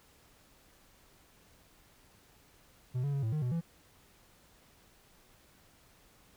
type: tone with pitch steps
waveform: triangle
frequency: 125.8 / 142 / 139.2 / 111.1 / 152.9 / 123.7 / 167.1 Hz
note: B2 / C#3 / C#3 / A2 / D#3 / B2 / E3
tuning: +32 / +42 / +8 / +17 / -30 / +3 / +24 cents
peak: -28 dBFS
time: 2.94-3.612 s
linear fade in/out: 20 ms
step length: 96 ms
effects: pink hiss -63 dBFS RMS until 6.36 s